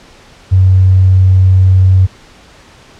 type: tone with tanh clipping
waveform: triangle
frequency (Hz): 93.7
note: F#2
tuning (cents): +22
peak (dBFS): -3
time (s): 0.51-2.07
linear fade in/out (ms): 20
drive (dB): 2
effects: pink hiss -40 dBFS RMS until 2.99 s + low-pass 6000 Hz 12 dB/octave